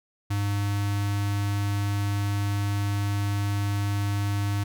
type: tone with notch filter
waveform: square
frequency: 101.3 Hz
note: G#2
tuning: 43 cents flat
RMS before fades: -26 dBFS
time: 0.3-4.64 s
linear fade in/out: 10 ms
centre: 480 Hz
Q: 1.6
effects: none